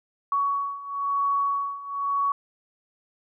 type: beating tone pair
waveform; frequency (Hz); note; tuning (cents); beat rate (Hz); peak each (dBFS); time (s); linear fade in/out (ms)
sine; 1121 / 1122; C#6 / C#6; +19 / +21; 1; -28 / -25; 0.32-2.32; 2
effects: none